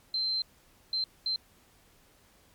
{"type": "tone bursts at uneven times", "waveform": "sine", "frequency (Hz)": 4115, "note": "C8", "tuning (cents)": -30, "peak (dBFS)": -27, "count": 3, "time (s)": [[0.14, 0.42], [0.93, 1.04], [1.26, 1.36]], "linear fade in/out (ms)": 2, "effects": ["pink hiss -62 dBFS RMS until 2.54 s", "MP3 96 kbps"]}